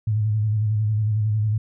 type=tone with vibrato; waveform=sine; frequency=107.2 Hz; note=A2; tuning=45 cents flat; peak=-18 dBFS; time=0.07-1.58 s; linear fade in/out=5 ms; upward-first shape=square; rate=11 Hz; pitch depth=40 cents each way; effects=none